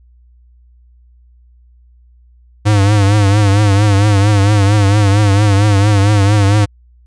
square tone with vibrato, 101.9 Hz, G#2, 32 cents flat, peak -8 dBFS, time 2.65-6.66 s, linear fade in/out 20 ms, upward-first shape triangle, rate 4.4 Hz, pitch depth 94 cents each way, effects added 60 Hz sine -43 dBFS peak until 7.06 s + resampled to 22050 Hz

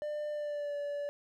triangle tone with pitch glide, 597 to 577 Hz, D5 to D5, +28 to -31 cents, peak -32 dBFS, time 0.02-1.09 s, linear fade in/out 0 ms, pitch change -59 cents, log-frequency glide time 0.31-0.76 s, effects none

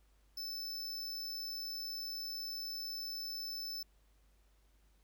square tone, 5274 Hz, E8, in tune, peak -40 dBFS, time 0.37-3.83 s, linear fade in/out 5 ms, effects added 50 Hz sine -66 dBFS peak until 5.03 s + pink hiss -75 dBFS RMS until 5.03 s

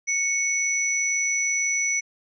sine tone pair together, 2217 / 5929 Hz, C#7 / F#8, 0 / +3 cents, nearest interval octave + perfect fourth, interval 1703 cents, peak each -24 dBFS, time 0.07-2.01 s, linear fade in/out 20 ms, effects none

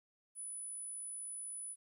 sine tone, 9956 Hz, D#9, in tune, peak -40 dBFS, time 0.35-1.76 s, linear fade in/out 50 ms, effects tanh soft clip ceiling -41 dBFS + 13-bit

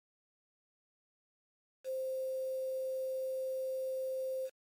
sine tone with quantisation, 523.3 Hz, C5, in tune, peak -34 dBFS, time 1.84-4.5 s, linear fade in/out 50 ms, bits 9, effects MP3 64 kbps

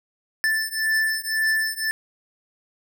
square beating tone pair, 1760 / 1761.9 Hz, A6 / A6, 0 / +2 cents, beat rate 1.9 Hz, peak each -25 / -24 dBFS, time 0.44-1.91 s, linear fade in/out 0 ms, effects none

